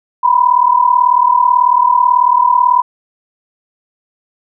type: tone pair together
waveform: sine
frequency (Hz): 970 / 1008.2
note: B5 / B5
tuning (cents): -31 / +35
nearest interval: minor second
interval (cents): 66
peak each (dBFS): -10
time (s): 0.23-2.82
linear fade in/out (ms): 10
effects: none